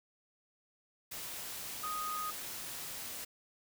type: tone in noise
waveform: sine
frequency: 1244.5 Hz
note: D#6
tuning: in tune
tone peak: -36 dBFS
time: 1.83-2.31 s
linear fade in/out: 10 ms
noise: white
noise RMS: -43 dBFS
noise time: 1.11-3.25 s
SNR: +4 dB
effects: none